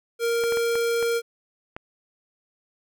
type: tone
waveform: square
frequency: 466.2 Hz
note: A#4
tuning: in tune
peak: -22 dBFS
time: 0.19-1.22 s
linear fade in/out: 50 ms
type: clicks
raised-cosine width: 0.5 ms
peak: -19 dBFS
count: 6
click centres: 0.438 / 0.523 / 0.572 / 0.755 / 1.027 / 1.765 s
effects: none